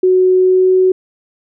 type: tone with pitch glide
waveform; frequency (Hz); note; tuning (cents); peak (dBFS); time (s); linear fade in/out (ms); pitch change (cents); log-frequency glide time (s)
sine; 370 to 372.4; F#4 to F#4; 0 to +11; -7; 0.03-0.92; 5; +11; 0.36-0.72
effects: none